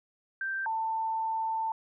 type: tone pair in turn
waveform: sine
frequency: 1568 / 891.5 Hz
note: G6 / A5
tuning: 0 / +22 cents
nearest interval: minor seventh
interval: 978 cents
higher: first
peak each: -30 / -28 dBFS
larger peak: second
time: 0.41-0.66 / 0.66-1.72 s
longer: second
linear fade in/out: 2 ms
effects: none